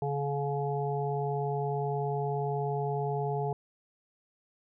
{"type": "harmonic tone", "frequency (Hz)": 141.6, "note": "C#3", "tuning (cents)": 37, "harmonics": [1, 3, 5, 6], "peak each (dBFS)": [-32, -33, -36, -37], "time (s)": [0.02, 3.53], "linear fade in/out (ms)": 2, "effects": []}